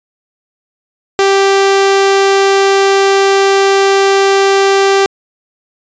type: tone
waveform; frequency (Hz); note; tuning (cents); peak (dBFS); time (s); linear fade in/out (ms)
sawtooth; 392; G4; 0; -3; 1.19-5.06; 0
effects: resampled to 16000 Hz